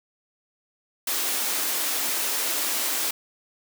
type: high-pass noise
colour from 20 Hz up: white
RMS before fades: -26 dBFS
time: 1.07-3.11 s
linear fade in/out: 5 ms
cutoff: 240 Hz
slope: 48 dB/octave
effects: none